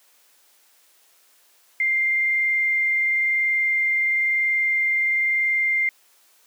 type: tone with frequency modulation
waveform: sine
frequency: 2100 Hz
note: C7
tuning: 6 cents sharp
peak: -18 dBFS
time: 1.8-5.89 s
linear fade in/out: 2 ms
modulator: 21 Hz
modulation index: 0.45
effects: white hiss -58 dBFS RMS until 6.46 s + high-pass 400 Hz 12 dB/octave